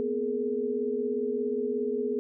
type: tone cluster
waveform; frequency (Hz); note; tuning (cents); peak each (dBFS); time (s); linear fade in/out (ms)
sine; 236.4 / 253.4 / 419.8 / 465; A#3 / B3 / G#4 / A#4; +24 / +45 / +19 / -4; -37 / -34 / -28 / -36; 0-2.19; 0
effects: none